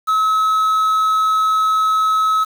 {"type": "tone with quantisation", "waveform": "triangle", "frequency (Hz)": 1288, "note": "E6", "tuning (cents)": -41, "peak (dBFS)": -11, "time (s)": [0.07, 2.45], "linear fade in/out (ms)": 20, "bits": 6, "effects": []}